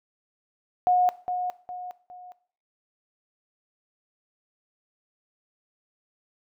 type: tone with echo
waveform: sine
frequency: 724 Hz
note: F#5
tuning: 38 cents flat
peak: -17 dBFS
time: 0.87-1.09 s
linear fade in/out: 0 ms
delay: 410 ms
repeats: 3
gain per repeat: -8 dB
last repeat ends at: 2.32 s
effects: noise-tail reverb RT60 0.5 s tail -18 dB re dry